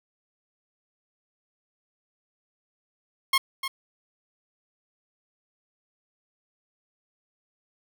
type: tone with echo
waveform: 15% pulse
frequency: 1076 Hz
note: C6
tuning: 48 cents sharp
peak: -12 dBFS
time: 3.33-3.38 s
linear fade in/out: 5 ms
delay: 300 ms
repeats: 1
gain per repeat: -10 dB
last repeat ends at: 3.68 s
effects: none